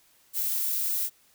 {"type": "noise", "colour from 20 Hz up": "violet", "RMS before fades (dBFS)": -28, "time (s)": [0.33, 1.1], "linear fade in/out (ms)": 50, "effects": ["white hiss -62 dBFS RMS until 1.34 s"]}